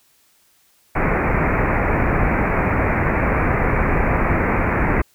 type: low-pass noise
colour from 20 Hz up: pink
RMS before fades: -18 dBFS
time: 0.95-5.02 s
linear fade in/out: 10 ms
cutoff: 2400 Hz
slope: 96 dB/octave
effects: white hiss -58 dBFS RMS until 5.14 s